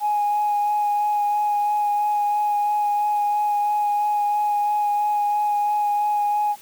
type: tone with vibrato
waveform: sine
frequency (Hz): 830.6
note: G#5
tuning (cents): 0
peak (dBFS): -17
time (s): 0-6.56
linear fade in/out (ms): 50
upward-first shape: sine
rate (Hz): 3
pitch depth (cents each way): 13
effects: tanh soft clip ceiling -14 dBFS + white hiss -47 dBFS RMS until 6.61 s